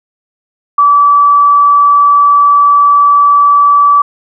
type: tone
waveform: sine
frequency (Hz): 1153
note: D6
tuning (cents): -32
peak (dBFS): -3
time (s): 0.78-4.02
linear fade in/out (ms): 5
effects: none